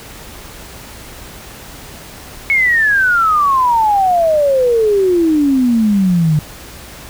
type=exponential sweep; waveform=sine; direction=down; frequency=2217 to 148.5 Hz; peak=-9 dBFS; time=2.5-6.39 s; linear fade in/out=0 ms; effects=added 59 Hz sine -42 dBFS peak until 7.09 s + pink hiss -34 dBFS RMS until 7.09 s